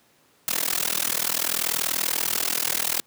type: noise with amplitude modulation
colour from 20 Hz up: white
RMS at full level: -21 dBFS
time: 0.48-3 s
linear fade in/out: 0 ms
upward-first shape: sine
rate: 40.6 Hz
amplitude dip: 100%
effects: pink hiss -60 dBFS RMS until 3.06 s + high-pass 150 Hz 12 dB/octave